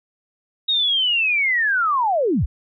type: linear sweep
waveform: sine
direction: down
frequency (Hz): 3787 to 31.89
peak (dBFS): -16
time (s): 0.68-2.46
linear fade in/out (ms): 10
effects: none